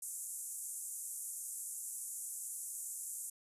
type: band-pass noise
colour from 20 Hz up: pink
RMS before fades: -44 dBFS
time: 0.02-3.3 s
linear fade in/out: 5 ms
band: 7200 to 12000 Hz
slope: 48 dB/octave
effects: resampled to 32000 Hz